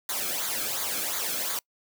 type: noise with flanger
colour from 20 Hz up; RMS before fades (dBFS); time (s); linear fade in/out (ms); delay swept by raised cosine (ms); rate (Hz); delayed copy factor
white; -30; 0.09-1.59; 2; 0.36 to 1.08; 2.8; -0.7
effects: noise-tail reverb RT60 0.1 s tail -26 dB re dry